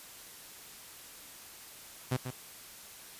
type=tone with echo; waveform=sawtooth; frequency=127.5 Hz; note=C3; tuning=44 cents flat; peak=-24 dBFS; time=2.11-2.17 s; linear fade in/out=10 ms; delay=140 ms; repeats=1; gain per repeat=-8 dB; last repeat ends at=2.31 s; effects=white hiss -50 dBFS RMS until 3.19 s + resampled to 32000 Hz